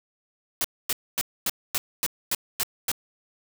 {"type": "noise bursts", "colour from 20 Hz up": "white", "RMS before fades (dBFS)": -25, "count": 9, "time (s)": [0.61, 2.916], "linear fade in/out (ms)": 0, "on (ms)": 34, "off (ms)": 250, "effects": []}